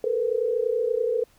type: tone cluster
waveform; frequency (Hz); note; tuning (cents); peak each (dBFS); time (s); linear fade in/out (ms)
sine; 438.6 / 467.3 / 499.3; A4 / A#4 / B4; -6 / +4 / +19; -26; 0.04-1.24; 2
effects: pink hiss -60 dBFS RMS until 1.38 s

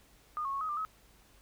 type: tone with pitch steps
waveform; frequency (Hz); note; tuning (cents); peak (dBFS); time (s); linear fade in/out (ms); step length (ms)
sine; 1221 / 1094 / 1103 / 1264 / 1191 / 1279; D#6 / C#6 / C#6 / D#6 / D6 / D#6; -33 / -23 / -9 / +27 / +24 / +47; -32; 0.37-0.85; 0; 80
effects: added 50 Hz sine -64 dBFS peak until 1.41 s + pink hiss -63 dBFS RMS until 1.41 s

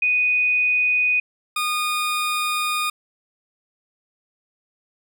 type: tone pair in turn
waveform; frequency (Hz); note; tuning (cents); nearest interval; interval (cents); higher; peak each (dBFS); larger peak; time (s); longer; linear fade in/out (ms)
sine / 20% pulse; 2485 / 1226.8; D#7 / D#6; -3 / -25; octave; 1222; first; -16; neither; 0.02-1.2 / 1.56-2.9; second; 5
effects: none

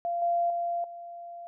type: tone with level steps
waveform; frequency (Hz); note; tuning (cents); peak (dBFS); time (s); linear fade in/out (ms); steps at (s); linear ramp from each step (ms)
sine; 690; F5; -21; -27 / -23 / -27 / -39; 0.05-1.47; 0; 0.22 / 0.5 / 0.84; 2
effects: none

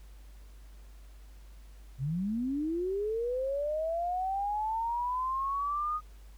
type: linear sweep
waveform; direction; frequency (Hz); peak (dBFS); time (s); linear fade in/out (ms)
sine; up; 123.4 to 1244.5; -29; 1.98-6.01; 50
effects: added 50 Hz sine -48 dBFS peak until 6.37 s + pink hiss -63 dBFS RMS until 6.37 s

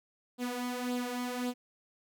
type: tone with flanger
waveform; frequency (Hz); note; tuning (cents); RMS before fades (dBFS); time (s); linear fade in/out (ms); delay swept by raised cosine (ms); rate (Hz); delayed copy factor
sawtooth; 246.9; B3; 0; -35; 0.38-1.54; 50; 0.24 to 3.14; 1.8; +0.6
effects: none

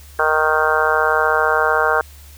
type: harmonic tone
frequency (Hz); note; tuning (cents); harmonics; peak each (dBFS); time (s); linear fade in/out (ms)
155.6; D#3; 0; 3 / 4 / 5 / 6 / 7 / 8 / 9 / 10; -21 / -22 / -22 / -24 / -22 / -24 / -20 / -21; 0.19-2.01; 2
effects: added 72 Hz sine -39 dBFS peak until 2.37 s + white hiss -46 dBFS RMS until 2.37 s

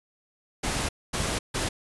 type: noise bursts at uneven times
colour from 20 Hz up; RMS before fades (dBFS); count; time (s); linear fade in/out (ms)
pink; -28; 3; 0.63-0.89 / 1.13-1.39 / 1.54-1.69; 10
effects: resampled to 24000 Hz

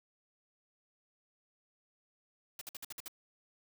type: noise bursts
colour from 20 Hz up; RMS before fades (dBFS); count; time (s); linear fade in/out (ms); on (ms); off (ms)
white; -44; 7; 2.59-3.081; 2; 23; 55
effects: none

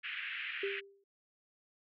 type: band-pass noise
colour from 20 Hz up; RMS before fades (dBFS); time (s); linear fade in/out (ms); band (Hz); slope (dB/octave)
white; -41; 0.03-0.81; 20; 1500 to 2900; 48
type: tone with exponential decay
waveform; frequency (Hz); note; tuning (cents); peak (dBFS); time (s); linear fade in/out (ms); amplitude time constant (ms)
sine; 396.2; G4; +18; -31; 0.63-1.04; 5; 87
effects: none

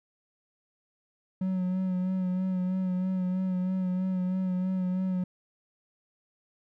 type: tone with vibrato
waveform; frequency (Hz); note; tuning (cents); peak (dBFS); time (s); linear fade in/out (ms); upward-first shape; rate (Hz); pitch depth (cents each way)
triangle; 184.9; F#3; -1; -24; 1.41-5.24; 5; sine; 3.1; 30
effects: none

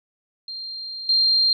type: tone with level steps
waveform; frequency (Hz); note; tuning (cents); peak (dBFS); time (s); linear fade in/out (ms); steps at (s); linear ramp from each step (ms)
sine; 4186; C8; 0; -30 / -15; 0.48-1.53; 2; 1.09; 2
effects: none

